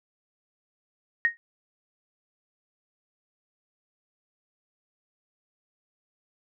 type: tone with exponential decay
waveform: sine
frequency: 1864.7 Hz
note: A#6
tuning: in tune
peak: -15 dBFS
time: 1.25-1.37 s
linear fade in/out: 0 ms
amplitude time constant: 24 ms
effects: none